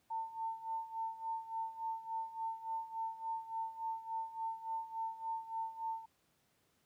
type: tone with tremolo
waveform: sine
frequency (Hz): 899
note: A5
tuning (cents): +37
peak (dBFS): -35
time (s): 0.1-6.06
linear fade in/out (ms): 10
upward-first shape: sine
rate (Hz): 3.5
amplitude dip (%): 80
effects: pink hiss -75 dBFS RMS until 6.85 s + high-pass 80 Hz 12 dB/octave

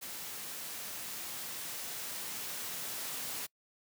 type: noise with level ramp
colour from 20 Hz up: white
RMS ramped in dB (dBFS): -43 to -39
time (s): 0.01-3.47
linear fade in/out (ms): 20
effects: noise-tail reverb RT60 0.1 s tail -25 dB re dry + high-pass 100 Hz 12 dB/octave

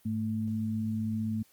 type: tone pair together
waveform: sine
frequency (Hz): 104.55 / 220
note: G#2 / A3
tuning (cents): +12 / 0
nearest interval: octave + minor second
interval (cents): 1288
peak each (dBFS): -34 / -30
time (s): 0.05-1.43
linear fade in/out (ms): 10
effects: white hiss -64 dBFS RMS until 1.52 s + Opus 32 kbps

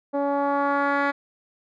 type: tone with low-pass filter sweep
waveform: 10% pulse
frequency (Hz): 282.3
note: C#4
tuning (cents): +32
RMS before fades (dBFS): -23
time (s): 0.13-1.12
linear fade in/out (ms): 20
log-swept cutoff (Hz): 610 to 2100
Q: 1.5
effects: none

